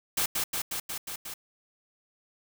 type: noise with echo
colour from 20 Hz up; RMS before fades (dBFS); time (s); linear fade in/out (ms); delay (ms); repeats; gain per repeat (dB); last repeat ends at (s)
white; -27; 0.17-0.26; 5; 180; 6; -2; 1.34
effects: none